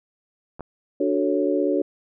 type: clicks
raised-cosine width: 1 ms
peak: -24 / -19 dBFS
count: 2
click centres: 0.595 / 0.607 s
type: chord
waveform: sine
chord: D major seventh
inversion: none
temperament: equal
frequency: 293.7 / 370 / 440 / 554.4 Hz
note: D4 / F#4 / A4 / C#5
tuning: 0 / 0 / 0 / 0 cents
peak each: -23 / -24 / -26 / -25 dBFS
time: 1-1.82 s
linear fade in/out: 5 ms
effects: none